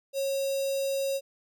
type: tone with notch filter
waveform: square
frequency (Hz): 546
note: C#5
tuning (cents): -26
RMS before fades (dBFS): -29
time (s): 0.13-1.21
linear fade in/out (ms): 50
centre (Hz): 1600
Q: 0.58
effects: none